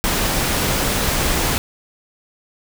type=noise; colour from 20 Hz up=pink; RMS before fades=-19 dBFS; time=0.04-1.58 s; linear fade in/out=0 ms; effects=none